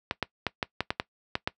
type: clicks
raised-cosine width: 0.3 ms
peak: -10 dBFS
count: 9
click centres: 0.111 / 0.227 / 0.467 / 0.628 / 0.806 / 0.905 / 0.999 / 1.354 / 1.475 s
effects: noise-tail reverb RT60 0.1 s tail -20 dB re dry + high-pass 60 Hz 12 dB/octave